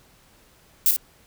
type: noise with echo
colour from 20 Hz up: violet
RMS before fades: -17 dBFS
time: 0.86-0.91 s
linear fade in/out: 0 ms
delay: 53 ms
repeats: 1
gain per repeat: -6 dB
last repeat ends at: 0.963 s
effects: pink hiss -56 dBFS RMS until 1.26 s